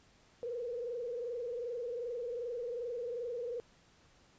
sine tone with frequency modulation, 480.2 Hz, B4, 49 cents flat, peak -36 dBFS, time 0.43-3.6 s, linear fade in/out 0 ms, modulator 22.6 Hz, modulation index 1.1, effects pink hiss -65 dBFS RMS until 4.38 s + resampled to 16000 Hz

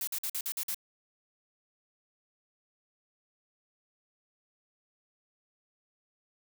blue noise bursts, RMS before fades -34 dBFS, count 7, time 0.01-0.745 s, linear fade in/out 2 ms, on 63 ms, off 49 ms, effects none

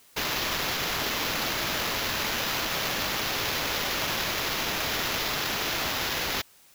white noise with sample-and-hold, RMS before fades -29 dBFS, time 0.16-6.42 s, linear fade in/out 10 ms, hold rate 8820 Hz, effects white hiss -57 dBFS RMS until 6.74 s

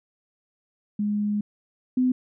sine tone pair in turn, 207.7 / 253.7 Hz, G#3 / B3, 0 / +47 cents, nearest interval minor third, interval 347 cents, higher second, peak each -22 / -18 dBFS, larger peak second, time 0.99-1.41 / 1.97-2.12 s, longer first, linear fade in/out 5 ms, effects none

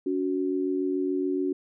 sine tone pair together, 283 / 370 Hz, C#4 / F#4, +36 / 0 cents, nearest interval perfect fourth, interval 464 cents, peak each -27 dBFS, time 0.06-1.53 s, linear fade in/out 5 ms, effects none

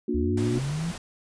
sine chord, Bb augmented, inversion none, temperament equal with one note detuned, 233.1 / 293.7 / 360.7 Hz, Bb3 / D4 / F#4, 0 / 0 / -44 cents, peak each -28 / -29 / -28 dBFS, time 0.08-0.59 s, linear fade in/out 5 ms
sine linear sweep, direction up, 69.3 to 174.5 Hz, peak -26 dBFS, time 0.14-0.92 s, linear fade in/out 10 ms
pink noise, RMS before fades -38 dBFS, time 0.37-0.98 s, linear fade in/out 5 ms
effects resampled to 22050 Hz

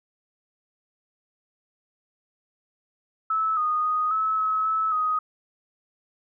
sine tone with pitch steps, 1304 / 1235 / 1244 / 1297 / 1286 / 1302 / 1253 Hz, E6 / D#6 / D#6 / E6 / E6 / E6 / D#6, -19 / -13 / -1 / -28 / -43 / -22 / +12 cents, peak -21 dBFS, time 3.3-5.19 s, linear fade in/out 5 ms, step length 270 ms, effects none

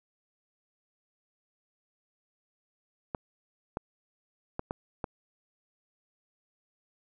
clicks, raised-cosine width 1 ms, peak -18 dBFS, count 5, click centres 3.148 / 3.771 / 4.594 / 4.709 / 5.042 s, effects none

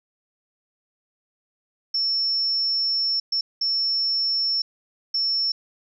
sine tone bursts at uneven times, 5400 Hz, E8, 41 cents sharp, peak -20 dBFS, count 4, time 1.94-3.2 / 3.32-3.41 / 3.61-4.62 / 5.14-5.52 s, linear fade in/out 5 ms, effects none

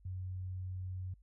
sine tone, 92.5 Hz, F#2, in tune, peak -38 dBFS, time 0.05-1.14 s, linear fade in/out 5 ms, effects added 50 Hz sine -60 dBFS peak until 1.22 s

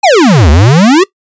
square exponential two-way sweep, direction down then up, 868 to 69.3 to 402.1 Hz, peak -3 dBFS, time 0.03-1.04 s, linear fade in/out 10 ms, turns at 0.5 s, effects noise-tail reverb RT60 0.1 s tail -21 dB re dry + resampled to 16000 Hz

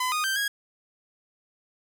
sawtooth tone with pitch steps, 1012 / 1235 / 1563 / 1646 Hz, B5 / D#6 / G6 / G#6, +42 / -13 / -6 / -16 cents, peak -21 dBFS, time 0-0.48 s, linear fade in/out 5 ms, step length 120 ms, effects none

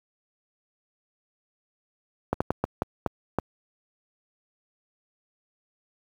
slowing click train, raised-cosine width 1 ms, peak -9 dBFS, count 7, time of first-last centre 2.33-3.386 s, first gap 75 ms, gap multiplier 1.34, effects high-pass 60 Hz 12 dB/octave + 8-bit

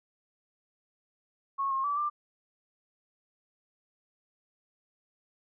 sine tone with pitch steps, 1097 / 1073 / 1154 / 1186 Hz, C#6 / C6 / D6 / D6, -18 / +43 / -31 / +17 cents, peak -27 dBFS, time 1.58-2.1 s, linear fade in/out 20 ms, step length 130 ms, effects none

